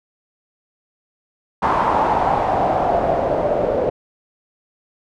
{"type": "noise with low-pass filter sweep", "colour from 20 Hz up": "white", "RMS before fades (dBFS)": -18, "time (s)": [1.62, 3.9], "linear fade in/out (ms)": 10, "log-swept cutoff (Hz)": [1000, 540], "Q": 4.2, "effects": []}